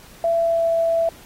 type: tone with pitch glide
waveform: sine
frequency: 670 to 663.8 Hz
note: E5 to E5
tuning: +28 to +12 cents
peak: -16 dBFS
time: 0.24-1.09 s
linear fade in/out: 2 ms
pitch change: -16 cents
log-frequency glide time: 0.38-0.73 s
effects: pink hiss -46 dBFS RMS until 1.25 s + AAC 48 kbps